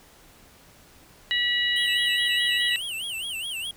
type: harmonic tone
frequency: 970 Hz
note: B5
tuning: 31 cents flat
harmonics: 2 / 3 / 4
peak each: -25 / -25 / -28 dBFS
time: 1.31-2.76 s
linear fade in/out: 0 ms
type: tone with vibrato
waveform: square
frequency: 2960 Hz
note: F#7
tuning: in tune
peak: -30 dBFS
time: 1.76-3.71 s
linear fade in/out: 2 ms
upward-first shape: sine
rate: 4.8 Hz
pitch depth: 200 cents each way
effects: pink hiss -53 dBFS RMS until 3.76 s